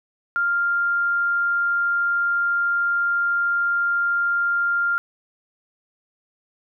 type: tone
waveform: sine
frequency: 1396.9 Hz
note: F6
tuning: in tune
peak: -18 dBFS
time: 0.36-4.98 s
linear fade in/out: 0 ms
effects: none